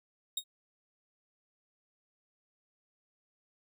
sawtooth tone with exponential decay, 3743 Hz, A#7, 6 cents sharp, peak -25 dBFS, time 0.37-0.44 s, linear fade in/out 5 ms, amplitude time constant 15 ms, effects none

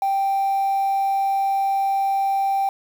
sine tone, 784 Hz, G5, in tune, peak -16 dBFS, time 0.02-2.69 s, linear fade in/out 2 ms, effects tanh soft clip ceiling -16 dBFS + 7-bit

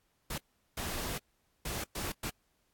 pink noise bursts at uneven times, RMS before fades -37 dBFS, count 5, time 0.3-0.38 / 0.77-1.18 / 1.65-1.84 / 1.95-2.12 / 2.23-2.3 s, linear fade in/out 5 ms, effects pink hiss -75 dBFS RMS until 2.73 s + AAC 64 kbps

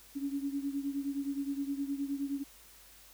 sine beating tone pair, 277.2 / 286.8 Hz, C#4 / D4, 0 / -41 cents, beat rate 9.6 Hz, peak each -34 / -38 dBFS, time 0.15-2.44 s, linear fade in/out 20 ms, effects added 50 Hz sine -64 dBFS peak until 3.13 s + white hiss -57 dBFS RMS until 3.13 s

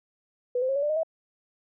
sine tone with pitch steps, 493.9 / 516.7 / 540.5 / 565.4 / 591.4 / 618.7 / 647.2 Hz, B4 / C5 / C#5 / C#5 / D5 / D#5 / E5, 0 / -22 / -44 / +34 / +12 / -10 / -32 cents, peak -23 dBFS, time 0.55-1.033 s, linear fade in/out 5 ms, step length 69 ms, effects none

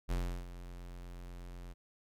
square tone with ADSR envelope, 44.1 Hz, F1, 18 cents sharp, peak -31 dBFS, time 0.08-1.74 s, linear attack 31 ms, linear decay 340 ms, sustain -14 dB, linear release 23 ms, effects MP3 96 kbps

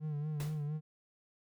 triangle tone with vibrato, 150 Hz, D3, 37 cents sharp, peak -32 dBFS, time 0-0.81 s, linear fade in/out 50 ms, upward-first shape sine, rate 4.3 Hz, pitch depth 57 cents each way
pink noise with exponential decay, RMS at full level -42 dBFS, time 0.4-0.68 s, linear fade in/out 1 ms, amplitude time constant 59 ms
effects MP3 96 kbps

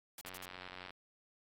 white noise bursts, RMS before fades -48 dBFS, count 4, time 0.18-0.455 s, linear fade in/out 2 ms, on 32 ms, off 49 ms
click train, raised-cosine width 0.3 ms, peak -31 dBFS, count 61, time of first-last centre 0.25-0.906 s, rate 91.5 Hz
effects AAC 64 kbps

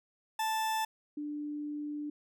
40% pulse / sine tone pair in turn, 880 / 295.7 Hz, A5 / D4, 0 / +12 cents, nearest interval octave + perfect fifth, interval 1888 cents, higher first, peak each -29 / -35 dBFS, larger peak first, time 0.39-0.85 / 1.17-2.1 s, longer second, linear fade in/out 5 ms, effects none

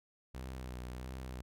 sawtooth tone with vibrato, 63.1 Hz, B1, 38 cents sharp, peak -38 dBFS, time 0.34-1.42 s, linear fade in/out 10 ms, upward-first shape sine, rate 1.5 Hz, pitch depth 46 cents each way, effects none

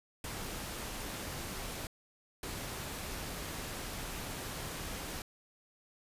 pink noise bursts at uneven times, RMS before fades -41 dBFS, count 2, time 0.24-1.87 / 2.43-5.22 s, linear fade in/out 2 ms, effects resampled to 32000 Hz

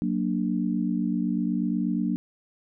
sine chord, Gb augmented, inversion none, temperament equal, 185 / 233.1 / 293.7 Hz, Gb3 / Bb3 / D4, 0 / 0 / 0 cents, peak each -27 / -27 / -29 dBFS, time 0.02-2.16 s, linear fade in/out 0 ms, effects none

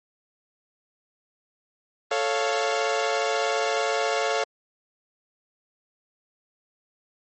sawtooth chord, A augmented, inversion none, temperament equal, 440 / 554.4 / 698.5 Hz, A4 / C#5 / E#5, 0 / 0 / 0 cents, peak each -23 dBFS, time 2.11-4.44 s, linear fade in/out 5 ms, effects low-pass 8000 Hz 12 dB/octave + MP3 32 kbps

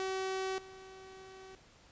sawtooth tone with level steps, 380 Hz, F#4, 46 cents sharp, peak -30 / -46 dBFS, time 0-1.55 s, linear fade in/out 0 ms, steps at 0.58 s, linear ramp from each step 2 ms, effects pink hiss -61 dBFS RMS until 1.91 s + resampled to 16000 Hz

